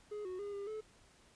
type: tone with pitch steps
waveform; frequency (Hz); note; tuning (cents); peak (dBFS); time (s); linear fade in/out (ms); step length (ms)
triangle; 418.5 / 368.3 / 407.5 / 401.1 / 432.9; G#4 / F#4 / G#4 / G4 / A4; +13 / -8 / -33 / +40 / -28; -38; 0.11-0.81; 10; 140
effects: pink hiss -65 dBFS RMS until 1.35 s + resampled to 22050 Hz